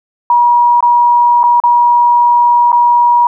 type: tone with dropouts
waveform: sine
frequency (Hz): 959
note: A#5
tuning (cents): +49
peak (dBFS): -5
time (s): 0.3-3.27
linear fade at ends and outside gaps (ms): 2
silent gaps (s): 0.806-0.826 / 1.432-1.438 / 1.601-1.637 / 2.719-2.728
effects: none